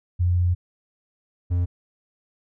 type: tone pair in turn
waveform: sine / triangle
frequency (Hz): 88.6 / 88.17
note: F2 / F2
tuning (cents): +25 / +17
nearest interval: unison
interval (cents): 8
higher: first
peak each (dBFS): -17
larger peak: neither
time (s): 0.19-0.55 / 1.5-1.66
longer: first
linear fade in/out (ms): 20
effects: none